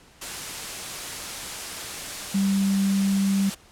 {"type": "tone in noise", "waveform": "sine", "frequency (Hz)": 196, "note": "G3", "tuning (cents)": 0, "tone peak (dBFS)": -19, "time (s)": [2.34, 3.5], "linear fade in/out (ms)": 10, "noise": "white", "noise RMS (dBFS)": -33, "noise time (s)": [0.21, 3.55], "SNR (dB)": 11, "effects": ["pink hiss -53 dBFS RMS until 3.71 s", "low-pass 10000 Hz 12 dB/octave"]}